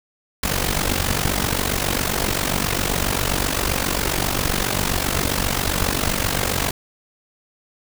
pink noise with amplitude modulation, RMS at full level -18 dBFS, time 0.43-6.71 s, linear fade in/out 5 ms, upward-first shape sine, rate 47.5 Hz, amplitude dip 80%, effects none

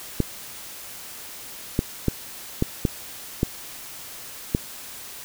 clicks, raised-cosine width 3 ms, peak -6 dBFS, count 7, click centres 0.203 / 1.791 / 2.083 / 2.624 / 2.852 / 3.431 / 4.549 s, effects white hiss -39 dBFS RMS until 5.24 s

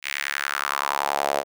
sawtooth tone with high-pass filter sweep, 70.6 Hz, C#2, 32 cents sharp, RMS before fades -26 dBFS, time 0.02-1.44 s, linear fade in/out 50 ms, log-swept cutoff 2300 to 590 Hz, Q 3, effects none

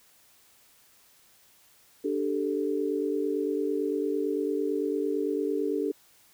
sine chord, D suspended fourth, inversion none, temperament just, 293.7 / 391.6 / 440.5 Hz, D4 / G4 / A4, 0 / -2 / +2 cents, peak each -30 dBFS, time 2.04-5.92 s, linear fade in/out 10 ms, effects white hiss -60 dBFS RMS until 6.33 s

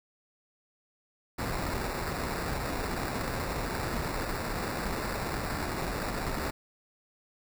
pink noise with sample-and-hold, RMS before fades -33 dBFS, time 1.38-6.51 s, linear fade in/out 10 ms, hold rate 3150 Hz, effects none

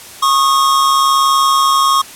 square tone pair together, 1095 / 1236.1 Hz, C#6 / D#6, -22 / -12 cents, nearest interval major second, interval 210 cents, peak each -11 / -16 dBFS, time 0.22-2.02 s, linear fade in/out 10 ms, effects white hiss -34 dBFS RMS until 2.15 s + low-pass 12000 Hz 12 dB/octave

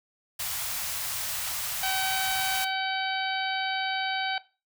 white band-stop noise, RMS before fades -32 dBFS, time 0.39-2.65 s, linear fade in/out 10 ms, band 150 to 640 Hz, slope 24 dB/octave
harmonic tone, 765 Hz, G5, 42 cents flat, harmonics 1 / 2 / 3 / 4 / 5 / 6, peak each -30 / -33 / -35 / -36 / -37 / -38 dBFS, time 1.83-4.38 s, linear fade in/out 2 ms
effects noise-tail reverb RT60 0.3 s tail -17 dB re dry

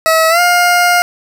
20% pulse tone with pitch glide, 645 to 707.5 Hz, E5 to F5, -38 to +22 cents, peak -3 dBFS, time 0.06-1.02 s, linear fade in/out 0 ms, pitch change +160 cents, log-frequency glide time 0.29-0.4 s, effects none

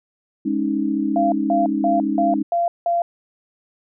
sine chord, Ab suspended fourth, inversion none, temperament just, 207.7 / 276.9 / 311.5 Hz, Ab3 / Db4 / Eb4, 0 / -2 / +2 cents, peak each -24 / -22 / -22 dBFS, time 0.45-2.43 s, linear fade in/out 10 ms
sine tone bursts, 688 Hz, F5, 26 cents flat, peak -16 dBFS, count 6, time 1.16-3.02 s, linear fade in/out 2 ms, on 160 ms, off 180 ms
effects none

